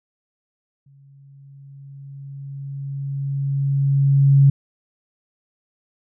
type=tone with exponential growth; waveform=sine; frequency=138.59 Hz; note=C#3; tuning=in tune; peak=-8 dBFS; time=0.86-4.5 s; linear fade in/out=5 ms; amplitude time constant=790 ms; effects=none